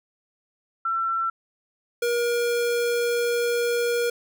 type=tone pair in turn; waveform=sine / square; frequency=1346 / 475.9 Hz; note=E6 / A#4; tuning=+36 / +36 cents; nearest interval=octave + tritone; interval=1800 cents; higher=first; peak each=-22 dBFS; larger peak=neither; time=0.85-1.3 / 2.02-4.1 s; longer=second; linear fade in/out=5 ms; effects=none